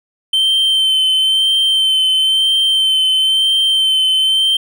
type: tone with vibrato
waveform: triangle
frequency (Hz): 3100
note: G7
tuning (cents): -20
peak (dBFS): -9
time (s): 0.33-4.57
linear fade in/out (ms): 5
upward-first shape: sine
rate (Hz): 1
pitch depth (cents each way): 21
effects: none